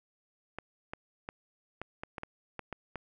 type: clicks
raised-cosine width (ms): 0.5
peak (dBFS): -23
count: 10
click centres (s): 0.586 / 0.935 / 1.289 / 1.816 / 2.035 / 2.182 / 2.234 / 2.593 / 2.727 / 2.957
effects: none